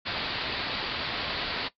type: low-pass noise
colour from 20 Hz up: white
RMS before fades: -32 dBFS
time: 0.05-1.69 s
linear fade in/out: 20 ms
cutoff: 4700 Hz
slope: 96 dB/octave
effects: noise-tail reverb RT60 0.1 s tail -17 dB re dry + AAC 64 kbps